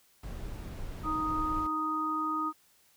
brown noise, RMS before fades -39 dBFS, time 0.23-1.67 s, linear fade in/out 5 ms
harmonic tone, 311.1 Hz, D#4, in tune, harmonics 1 / 3 / 4, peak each -35 / -40 / -30 dBFS, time 1.03-2.53 s, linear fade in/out 50 ms
effects white hiss -65 dBFS RMS until 2.96 s

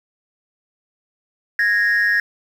sine tone pair together, 1657.1 / 1860 Hz, G#6 / A#6, -4 / -4 cents, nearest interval major second, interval 200 cents, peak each -15 dBFS, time 1.59-2.2 s, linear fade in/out 2 ms, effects tanh soft clip ceiling -11 dBFS + 7-bit

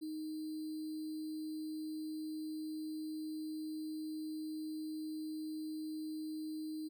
sine tone with sample-and-hold, 311.1 Hz, D#4, in tune, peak -39 dBFS, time 0.01-6.89 s, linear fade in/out 20 ms, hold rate 4410 Hz, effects none

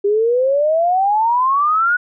sine exponential sweep, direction up, 397.7 to 1480 Hz, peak -12 dBFS, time 0.04-1.97 s, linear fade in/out 10 ms, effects none

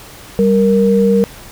sine tone pair together, 196.18 / 466.6 Hz, G3 / A#4, +2 / +2 cents, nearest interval octave + minor third, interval 1500 cents, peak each -11 dBFS, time 0.39-1.24 s, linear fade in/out 0 ms, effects pink hiss -36 dBFS RMS until 1.51 s

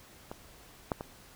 clicks, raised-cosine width 1 ms, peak -25 / -15 / -23 dBFS, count 3, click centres 0.315 / 0.918 / 1.009 s, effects pink hiss -55 dBFS RMS until 1.35 s

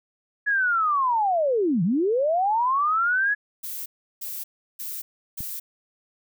sine linear two-way sweep, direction down then up, 1701 to 155.56 to 1701 Hz, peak -19 dBFS, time 0.46-3.35 s, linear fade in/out 20 ms, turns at 1.83 s
violet noise bursts, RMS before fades -33 dBFS, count 4, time 3.63-5.6 s, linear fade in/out 10 ms, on 230 ms, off 350 ms
click, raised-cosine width 5 ms, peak -24 dBFS, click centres 5.406 s
effects none

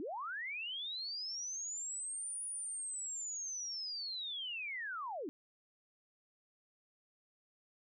sine linear two-way sweep, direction up then down, 261.6 to 9760 to 261.6 Hz, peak -39 dBFS, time 0-5.29 s, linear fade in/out 0 ms, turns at 2.44 s, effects none

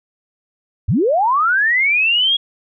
sine linear sweep, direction up, 65.41 to 3337 Hz, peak -12 dBFS, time 0.88-2.37 s, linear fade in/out 10 ms, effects none

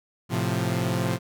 sawtooth chord, F major, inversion first, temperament equal, 110 / 130.81 / 174.61 Hz, A2 / C3 / F3, 0 / 0 / 0 cents, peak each -24 dBFS, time 0.29-1.19 s, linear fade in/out 50 ms, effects none

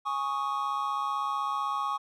triangle chord, Ab suspended fourth, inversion none, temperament equal, 830.6 / 1108.7 / 1244.5 Hz, Ab5 / Db6 / Eb6, 0 / 0 / 0 cents, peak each -33 / -28 / -33 dBFS, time 0.05-1.98 s, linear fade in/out 20 ms, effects none

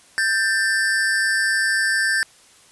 square tone pair together, 1573.2 / 1777 Hz, G6 / A6, +6 / +17 cents, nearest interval major second, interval 211 cents, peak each -21 dBFS, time 0.18-2.23 s, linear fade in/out 0 ms, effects white hiss -51 dBFS RMS until 2.71 s + resampled to 24000 Hz

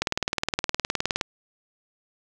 click train, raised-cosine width 0.2 ms, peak -6 dBFS, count 24, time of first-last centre 0.02-1.212 s, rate 19.3 Hz, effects none

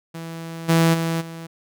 sawtooth tone with level steps, 164.81 Hz, E3, in tune, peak -27 / -10 / -17 / -29 dBFS, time 0.14-1.47 s, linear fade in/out 10 ms, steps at 0.68 / 0.93 / 1.2 s, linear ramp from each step 20 ms, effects none

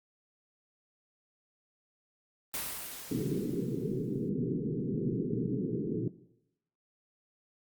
white noise with exponential decay, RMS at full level -34 dBFS, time 2.54-4.29 s, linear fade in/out 0 ms, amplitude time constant 380 ms
pink band-pass noise, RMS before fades -33 dBFS, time 3.11-6.08 s, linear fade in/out 2 ms, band 120 to 450 Hz, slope 96 dB/octave
effects noise-tail reverb RT60 0.8 s tail -17 dB re dry + Opus 32 kbps

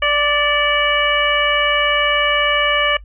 harmonic tone with a mistuned harmonic, 586 Hz, D5, 4 cents flat, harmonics 1 / 2 / 3 / 4 / 5, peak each -20 / -20 / -20 / -20 / -20 dBFS, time 0.02-2.97 s, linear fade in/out 5 ms, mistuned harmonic 4, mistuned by -37 cents, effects noise-tail reverb RT60 0.1 s tail -20 dB re dry + added 50 Hz sine -35 dBFS peak until 3.04 s

